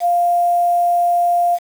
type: tone with quantisation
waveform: sine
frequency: 698.5 Hz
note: F5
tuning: in tune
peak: -12 dBFS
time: 0-1.59 s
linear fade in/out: 50 ms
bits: 6
effects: none